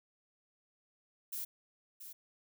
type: noise with echo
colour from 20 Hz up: violet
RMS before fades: -40 dBFS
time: 1.32-1.45 s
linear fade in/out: 10 ms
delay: 680 ms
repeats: 1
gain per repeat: -9 dB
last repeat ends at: 2.13 s
effects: none